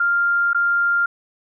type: tone with dropouts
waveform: sine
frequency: 1396.9 Hz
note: F6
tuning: in tune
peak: -15 dBFS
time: 0-1.06 s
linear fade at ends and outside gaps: 5 ms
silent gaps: 0.533-0.546 s
effects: none